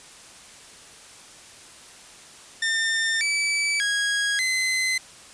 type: tone with pitch steps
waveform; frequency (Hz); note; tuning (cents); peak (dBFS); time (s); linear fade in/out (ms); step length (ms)
sawtooth; 1805 / 2303 / 1650 / 2048; A6 / D7 / G#6 / C7; +44 / -34 / -12 / -38; -18; 2.62-4.98; 5; 590
effects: white hiss -46 dBFS RMS until 5.33 s + resampled to 22050 Hz